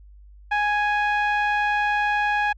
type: tone with low-pass filter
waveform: sawtooth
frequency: 830.6 Hz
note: G#5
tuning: in tune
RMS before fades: -22 dBFS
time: 0.51-2.53 s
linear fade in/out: 10 ms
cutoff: 2100 Hz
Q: 2.1
effects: added 50 Hz sine -44 dBFS peak until 2.57 s